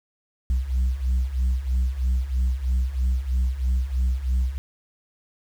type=beating tone pair; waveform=sine; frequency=61.5 / 64.6 Hz; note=B1 / C2; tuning=-7 / -21 cents; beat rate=3.1 Hz; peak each=-23 / -20 dBFS; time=0.5-4.58 s; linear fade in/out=0 ms; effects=tanh soft clip ceiling -17 dBFS + 8-bit